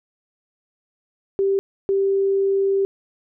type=tone bursts at uneven times; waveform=sine; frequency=391.7 Hz; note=G4; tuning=1 cent flat; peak=-16 dBFS; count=2; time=1.39-1.59 / 1.89-2.85 s; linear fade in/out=0 ms; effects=none